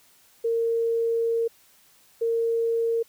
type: tone pair in turn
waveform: sine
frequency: 460 / 460 Hz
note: A#4 / A#4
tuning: -23 / -23 cents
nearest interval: unison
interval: 0 cents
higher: neither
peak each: -21 dBFS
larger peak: neither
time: 0.44-1.48 / 2.21-3.03 s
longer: first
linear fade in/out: 10 ms
effects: white hiss -58 dBFS RMS until 3.08 s